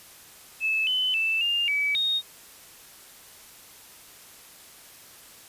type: tone with pitch steps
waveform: sine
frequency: 2612 / 3027 / 2645 / 2808 / 2288 / 3718 Hz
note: E7 / F#7 / E7 / F7 / D7 / A#7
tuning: -17 / +39 / +5 / +9 / -46 / -5 cents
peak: -22 dBFS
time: 0.6-2.22 s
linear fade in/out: 50 ms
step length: 270 ms
effects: white hiss -49 dBFS RMS until 5.48 s + resampled to 32000 Hz